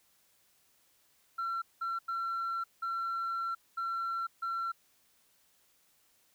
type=tone bursts at uneven times; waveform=sine; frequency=1356 Hz; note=E6; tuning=49 cents sharp; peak=-30 dBFS; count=6; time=1.38-1.62 / 1.81-1.99 / 2.08-2.64 / 2.82-3.55 / 3.77-4.27 / 4.42-4.72 s; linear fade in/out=10 ms; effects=tanh soft clip ceiling -30 dBFS + white hiss -69 dBFS RMS until 6.34 s